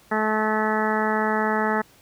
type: harmonic tone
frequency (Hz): 216.2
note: A3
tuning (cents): -30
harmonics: 1 / 2 / 3 / 4 / 5 / 6 / 7 / 8 / 9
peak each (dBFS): -26 / -27 / -30 / -26 / -33 / -29 / -34 / -29 / -33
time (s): 0.11-1.82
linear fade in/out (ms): 10
effects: pink hiss -54 dBFS RMS until 2.01 s + high-pass 60 Hz 12 dB/octave